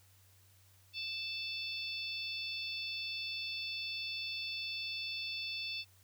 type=harmonic tone with a mistuned harmonic; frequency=880 Hz; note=A5; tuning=in tune; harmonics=3 / 4 / 5 / 6; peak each=-41 / -43 / -43 / -49 dBFS; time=0.93-5.85 s; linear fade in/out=50 ms; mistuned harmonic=5; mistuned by=+23 cents; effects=added 95 Hz sine -64 dBFS peak until 6.03 s + white hiss -67 dBFS RMS until 6.03 s